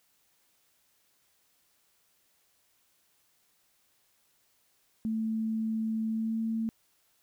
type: tone with pitch glide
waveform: sine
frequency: 221.4 to 224.4 Hz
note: A3 to A3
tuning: +11 to +34 cents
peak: -28 dBFS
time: 5.05-6.69 s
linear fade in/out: 0 ms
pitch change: +23 cents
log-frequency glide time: 6.09-6.4 s
effects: white hiss -70 dBFS RMS until 7.22 s